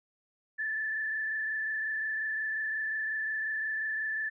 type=tone with frequency modulation; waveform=sine; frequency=1750 Hz; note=A6; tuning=10 cents flat; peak=-30 dBFS; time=0.58-4.3 s; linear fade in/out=20 ms; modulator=25.6 Hz; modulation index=1.4; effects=none